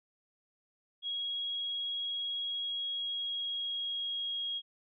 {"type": "tone with pitch glide", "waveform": "sine", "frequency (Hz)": [3306, 3281], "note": ["G#7", "G#7"], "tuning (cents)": [-9, -22], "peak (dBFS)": -33, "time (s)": [1.02, 4.62], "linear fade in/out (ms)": 50, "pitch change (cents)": -13, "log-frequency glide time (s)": [2.41, 4.39], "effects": []}